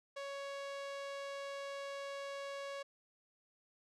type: tone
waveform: sawtooth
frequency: 557 Hz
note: C#5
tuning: 8 cents sharp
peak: -38 dBFS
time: 0.16-2.83 s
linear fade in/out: 10 ms
effects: low-pass 6000 Hz 12 dB/octave